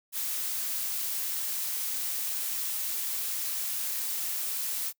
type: noise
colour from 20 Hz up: blue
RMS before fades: -32 dBFS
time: 0.12-4.93 s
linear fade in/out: 50 ms
effects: noise-tail reverb RT60 0.1 s tail -26 dB re dry